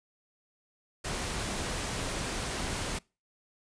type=noise; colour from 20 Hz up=pink; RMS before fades=-34 dBFS; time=1.04-2.99 s; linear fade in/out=10 ms; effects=noise-tail reverb RT60 0.3 s tail -25 dB re dry + resampled to 22050 Hz